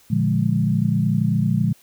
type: chord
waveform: sine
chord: Bb dominant seventh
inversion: none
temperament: equal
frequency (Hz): 116.54 / 146.83 / 174.61 / 207.7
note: Bb2 / D3 / F3 / Ab3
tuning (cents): 0 / 0 / 0 / 0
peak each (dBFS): -22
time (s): 0.1-1.73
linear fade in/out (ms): 10
effects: white hiss -54 dBFS RMS until 1.82 s